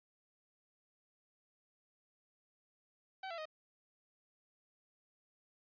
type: tone with pitch steps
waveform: sawtooth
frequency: 764 / 674 / 623 Hz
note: G5 / E5 / D#5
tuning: -45 / +38 / +2 cents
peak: -38 dBFS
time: 3.23-3.455 s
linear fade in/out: 5 ms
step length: 75 ms
effects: resampled to 11025 Hz